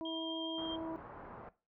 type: harmonic tone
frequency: 324.7 Hz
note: E4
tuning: 26 cents flat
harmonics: 1 / 2 / 3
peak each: -39 / -45 / -49 dBFS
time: 0.01-0.96 s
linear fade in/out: 0 ms
type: tone with vibrato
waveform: sine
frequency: 3200 Hz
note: G7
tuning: 35 cents sharp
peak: -40 dBFS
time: 0.05-0.76 s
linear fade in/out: 5 ms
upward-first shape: sine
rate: 7.2 Hz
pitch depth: 10 cents each way
type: low-pass noise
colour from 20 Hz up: white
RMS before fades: -50 dBFS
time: 0.58-1.49 s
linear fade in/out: 2 ms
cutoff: 1200 Hz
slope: 24 dB/octave
effects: noise-tail reverb RT60 0.3 s tail -17 dB re dry